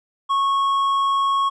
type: tone with hard clipping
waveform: sine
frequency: 1100 Hz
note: C#6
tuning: 14 cents flat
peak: -18 dBFS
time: 0.29-1.5 s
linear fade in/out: 20 ms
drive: 5 dB
effects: resampled to 22050 Hz